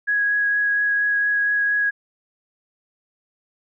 sine tone with vibrato, 1661.2 Hz, G#6, in tune, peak -17 dBFS, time 0.07-1.91 s, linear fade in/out 20 ms, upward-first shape triangle, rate 4.3 Hz, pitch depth 11 cents each way, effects none

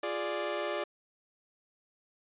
sawtooth chord, D diminished, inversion first, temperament equal, 349.2 / 415.3 / 587.3 Hz, F4 / Ab4 / D5, 0 / 0 / 0 cents, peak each -34 / -34 / -30 dBFS, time 0.03-0.84 s, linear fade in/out 5 ms, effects resampled to 8000 Hz

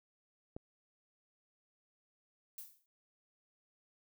click, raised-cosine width 2 ms, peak -30 dBFS, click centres 0.565 s
violet noise with exponential decay, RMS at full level -44 dBFS, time 2.58-2.86 s, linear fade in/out 1 ms, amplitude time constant 60 ms
effects none

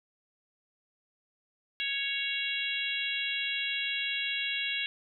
harmonic tone, 554.4 Hz, C#5, in tune, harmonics 3 / 4 / 5 / 6 / 7, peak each -39 / -36 / -34 / -35 / -39 dBFS, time 1.8-4.86 s, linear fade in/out 0 ms, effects none

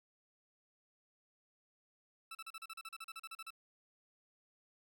20% pulse tone bursts, 1318.5 Hz, E6, in tune, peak -40 dBFS, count 16, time 2.31-3.505 s, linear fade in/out 5 ms, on 40 ms, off 37 ms, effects none

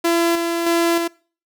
sawtooth tone with tremolo, 337.9 Hz, E4, 43 cents sharp, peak -11 dBFS, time 0.04-1.08 s, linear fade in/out 10 ms, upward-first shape square, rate 1.6 Hz, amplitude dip 40%, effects noise-tail reverb RT60 0.4 s tail -23 dB re dry

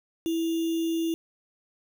sine tone with sample-and-hold, 329.6 Hz, E4, in tune, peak -24 dBFS, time 0.26-1.14 s, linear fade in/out 0 ms, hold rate 3150 Hz, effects none

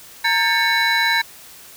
triangle tone cluster, 925 / 1604 / 1777 / 2212 / 3963 Hz, A#5 / G6 / A6 / C#7 / B7, -14 / +39 / +17 / -4 / +5 cents, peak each -20 dBFS, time 0.24-1.22 s, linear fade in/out 10 ms, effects white hiss -42 dBFS RMS until 1.76 s

